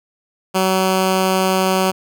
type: tone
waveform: 10% pulse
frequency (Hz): 188.4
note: F#3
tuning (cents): +32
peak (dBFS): -6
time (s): 0.54-1.92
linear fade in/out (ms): 20
effects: none